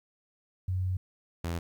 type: tone pair in turn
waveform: sine / sawtooth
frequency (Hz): 92.5 / 84.68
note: F#2 / E2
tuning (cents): 0 / +47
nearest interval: major second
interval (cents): 153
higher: first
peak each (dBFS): -27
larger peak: neither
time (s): 0.68-0.97 / 1.44-1.59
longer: first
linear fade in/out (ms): 5
effects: 11-bit